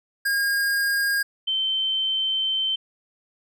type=tone pair in turn; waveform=square / sine; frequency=1623 / 3096 Hz; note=G#6 / G7; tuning=-40 / -22 cents; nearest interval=major seventh; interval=1118 cents; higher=second; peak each=-21 dBFS; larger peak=neither; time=0.25-1.23 / 1.47-2.76 s; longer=second; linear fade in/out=10 ms; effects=none